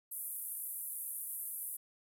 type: band-pass noise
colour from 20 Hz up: pink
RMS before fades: -42 dBFS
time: 0.11-1.77 s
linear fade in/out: 10 ms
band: 10000 to 14000 Hz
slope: 48 dB/octave
effects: none